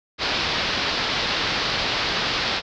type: low-pass noise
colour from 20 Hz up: white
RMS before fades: -24 dBFS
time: 0.18-2.62 s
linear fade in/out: 50 ms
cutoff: 4900 Hz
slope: 48 dB/octave
effects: none